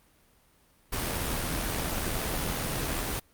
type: noise with amplitude modulation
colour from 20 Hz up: pink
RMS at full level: -29 dBFS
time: 0.92-3.2 s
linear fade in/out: 10 ms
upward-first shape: sine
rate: 81.2 Hz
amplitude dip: 35%
effects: pink hiss -63 dBFS RMS until 3.33 s + Opus 32 kbps